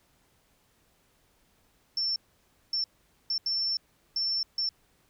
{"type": "tone bursts at uneven times", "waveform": "sine", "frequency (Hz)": 5390, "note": "E8", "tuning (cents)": 38, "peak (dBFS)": -26, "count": 6, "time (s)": [[1.97, 2.16], [2.73, 2.84], [3.3, 3.38], [3.46, 3.77], [4.16, 4.43], [4.58, 4.69]], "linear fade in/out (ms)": 2, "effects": ["pink hiss -67 dBFS RMS until 5.09 s"]}